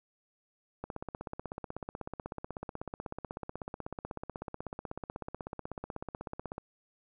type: click train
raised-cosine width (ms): 1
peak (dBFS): -24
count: 94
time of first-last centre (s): 0.84-6.581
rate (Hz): 16.2
effects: none